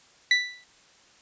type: tone with exponential decay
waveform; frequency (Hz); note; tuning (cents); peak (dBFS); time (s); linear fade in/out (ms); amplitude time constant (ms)
30% pulse; 1975.5; B6; 0; -12; 0.31-0.64; 2; 71
effects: white hiss -57 dBFS RMS until 1.21 s + resampled to 16000 Hz